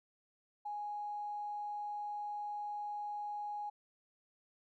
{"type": "tone with tanh clipping", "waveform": "triangle", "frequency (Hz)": 830, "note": "G#5", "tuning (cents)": -1, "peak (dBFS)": -38, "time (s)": [0.65, 3.7], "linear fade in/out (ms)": 10, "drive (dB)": 3, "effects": ["Opus 48 kbps"]}